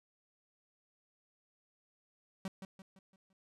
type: tone with echo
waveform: 45% pulse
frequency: 190.9 Hz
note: G3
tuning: 46 cents flat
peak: -37 dBFS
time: 2.45-2.48 s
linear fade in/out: 2 ms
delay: 170 ms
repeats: 5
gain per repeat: -7 dB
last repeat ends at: 3.33 s
effects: low-pass 11000 Hz 12 dB/octave